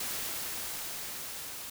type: noise with level ramp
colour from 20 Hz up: white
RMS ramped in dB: -35 to -42 dBFS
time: 0-1.7 s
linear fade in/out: 5 ms
effects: none